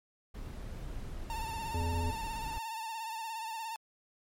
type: noise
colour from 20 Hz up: brown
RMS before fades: -41 dBFS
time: 0.34-2.59 s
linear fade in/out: 10 ms
type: tone with vibrato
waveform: 45% pulse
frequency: 898 Hz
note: A5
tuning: 35 cents sharp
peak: -37 dBFS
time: 1.3-3.76 s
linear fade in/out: 0 ms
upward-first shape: sine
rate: 17 Hz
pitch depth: 52 cents each way
type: harmonic tone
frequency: 84.6 Hz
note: E2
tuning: 45 cents sharp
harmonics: 1 / 3 / 5 / 7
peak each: -31 / -41 / -43 / -48 dBFS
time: 1.74-2.11 s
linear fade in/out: 5 ms
effects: MP3 64 kbps